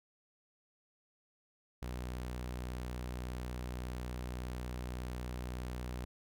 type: tone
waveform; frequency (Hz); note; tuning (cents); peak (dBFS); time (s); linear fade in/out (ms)
sawtooth; 61.74; B1; 0; -35; 1.82-6.05; 5
effects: none